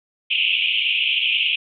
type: band-pass noise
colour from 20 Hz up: white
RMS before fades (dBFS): -20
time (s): 0.3-1.56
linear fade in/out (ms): 10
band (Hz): 2400 to 3200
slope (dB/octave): 96
effects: none